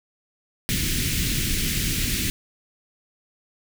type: band-stop noise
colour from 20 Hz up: pink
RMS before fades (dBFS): -24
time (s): 0.69-2.3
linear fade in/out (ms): 0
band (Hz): 310 to 2000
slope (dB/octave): 24
effects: none